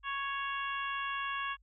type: harmonic tone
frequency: 554.4 Hz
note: C#5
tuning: in tune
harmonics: 2 / 3 / 4 / 5 / 6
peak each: -36 / -39 / -46 / -41 / -47 dBFS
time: 0.03-1.57 s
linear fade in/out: 50 ms
effects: added 50 Hz sine -62 dBFS peak until 1.62 s